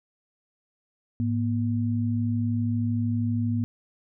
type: tone pair together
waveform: sine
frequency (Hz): 106.55 / 239.2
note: G#2 / A#3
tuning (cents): +45 / +45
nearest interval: octave + major second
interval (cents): 1400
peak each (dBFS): -25 / -26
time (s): 1.2-3.64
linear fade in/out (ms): 0
effects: none